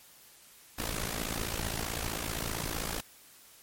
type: noise with amplitude modulation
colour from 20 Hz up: pink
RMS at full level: -31 dBFS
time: 0.78-3.01 s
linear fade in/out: 10 ms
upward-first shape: sine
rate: 55.5 Hz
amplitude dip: 85%
effects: white hiss -56 dBFS RMS until 3.62 s + MP3 64 kbps